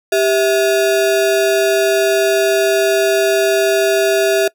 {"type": "ring-modulated tone", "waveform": "square", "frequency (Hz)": 523.3, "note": "C5", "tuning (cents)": 0, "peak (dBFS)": -9, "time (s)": [0.12, 4.48], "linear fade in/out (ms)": 5, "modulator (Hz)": 130, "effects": ["noise-tail reverb RT60 0.1 s tail -22 dB re dry"]}